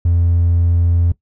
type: tone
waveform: triangle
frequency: 85.7 Hz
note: F2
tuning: 32 cents flat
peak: -8 dBFS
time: 0.05-1.12 s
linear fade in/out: 5 ms
effects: noise-tail reverb RT60 0.1 s tail -20 dB re dry + tanh soft clip ceiling -5 dBFS